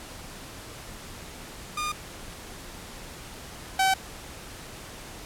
sawtooth tone pair in turn, 1215 / 765.4 Hz, D#6 / G5, -42 / -42 cents, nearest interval minor sixth, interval 800 cents, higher first, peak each -24 / -16 dBFS, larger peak second, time 1.77-1.92 / 3.79-3.94 s, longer neither, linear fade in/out 5 ms, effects pink hiss -42 dBFS RMS until 5.25 s + low-pass 12000 Hz 12 dB/octave

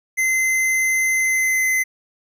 square tone with pitch glide, 2063 to 2048 Hz, C7 to C7, -25 to -38 cents, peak -17 dBFS, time 0.17-1.84 s, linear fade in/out 20 ms, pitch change -13 cents, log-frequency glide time 1.12-1.64 s, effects none

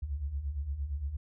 sine beating tone pair, 64.6 / 73.3 Hz, C2 / D2, -21 / -3 cents, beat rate 8.7 Hz, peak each -39 / -33 dBFS, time 0.02-1.17 s, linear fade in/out 10 ms, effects none

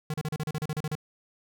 square tone bursts, 153.2 Hz, D#3, 27 cents flat, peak -29 dBFS, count 12, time 0.1-0.953 s, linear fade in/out 2 ms, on 39 ms, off 35 ms, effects none

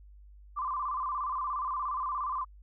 sine tone with vibrato, 1100 Hz, C#6, 14 cents flat, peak -30 dBFS, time 0.56-2.45 s, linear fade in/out 20 ms, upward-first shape square, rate 17 Hz, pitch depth 110 cents each way, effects added 50 Hz sine -50 dBFS peak until 2.62 s

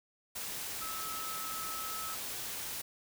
sine tone in noise, 1298 Hz, E6, 27 cents flat, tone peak -41 dBFS, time 0.81-2.15 s, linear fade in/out 10 ms, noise white, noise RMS -40 dBFS, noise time 0.35-2.82 s, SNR -4 dB, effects none

